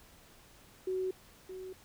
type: tone with echo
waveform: sine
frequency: 373.6 Hz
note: F#4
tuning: 17 cents sharp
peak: -31 dBFS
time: 0.87-1.11 s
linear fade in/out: 5 ms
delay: 620 ms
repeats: 1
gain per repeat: -10 dB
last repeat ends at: 1.73 s
effects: pink hiss -59 dBFS RMS until 1.84 s